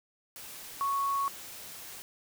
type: tone in noise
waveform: sine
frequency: 1108.7 Hz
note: C#6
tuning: in tune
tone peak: -27 dBFS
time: 0.81-1.28 s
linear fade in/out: 0 ms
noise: white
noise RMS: -45 dBFS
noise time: 0.36-2.02 s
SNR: +15 dB
effects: none